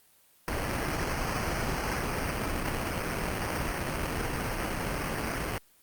pink noise with sample-and-hold, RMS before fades -31 dBFS, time 0.48-5.58 s, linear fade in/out 0 ms, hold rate 3675 Hz, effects white hiss -62 dBFS RMS until 5.82 s + Opus 32 kbps

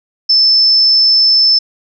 sine tone, 5274 Hz, E8, in tune, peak -6 dBFS, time 0.29-1.59 s, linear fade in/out 10 ms, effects none

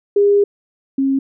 sine tone pair in turn, 405.6 / 270.7 Hz, G#4 / C#4, -41 / -41 cents, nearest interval perfect fifth, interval 700 cents, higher first, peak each -9 / -13 dBFS, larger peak first, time 0.16-0.44 / 0.98-1.19 s, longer first, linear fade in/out 5 ms, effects none

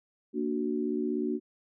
sine chord, Bb augmented, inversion none, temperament equal, 233.1 / 293.7 / 370 Hz, Bb3 / D4 / F#4, 0 / 0 / 0 cents, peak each -32 dBFS, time 0.33-1.4 s, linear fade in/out 50 ms, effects none

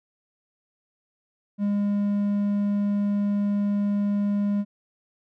triangle tone, 203.6 Hz, G#3, 34 cents flat, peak -19 dBFS, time 1.58-4.65 s, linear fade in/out 50 ms, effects none

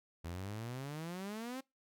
sawtooth exponential sweep, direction up, 81.4 to 270 Hz, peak -37 dBFS, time 0.24-1.61 s, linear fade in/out 10 ms, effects noise-tail reverb RT60 0.2 s tail -23 dB re dry

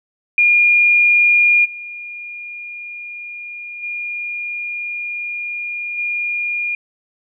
sine tone with level steps, 2421 Hz, D#7, 48 cents flat, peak -9 / -28 / -22 / -18 dBFS, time 0.38-6.75 s, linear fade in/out 2 ms, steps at 1.64 / 3.82 / 5.97 s, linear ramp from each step 20 ms, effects none

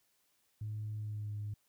sine tone with pitch glide, 106.9 to 104.22 Hz, A2 to G#2, -49 to +7 cents, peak -36 dBFS, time 0.61-1.54 s, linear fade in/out 5 ms, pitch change -44 cents, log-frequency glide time 0.96-1.35 s, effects tanh soft clip ceiling -33 dBFS + white hiss -75 dBFS RMS until 1.68 s

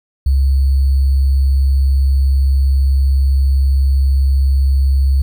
sine tone with sample-and-hold, 67.7 Hz, C#2, 40 cents flat, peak -9 dBFS, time 0.26-5.22 s, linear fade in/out 5 ms, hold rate 4410 Hz, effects none

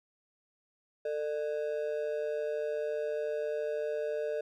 triangle ring-modulated tone, 523.3 Hz, C5, in tune, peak -26 dBFS, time 1.05-4.41 s, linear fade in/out 5 ms, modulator 76.2 Hz, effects none

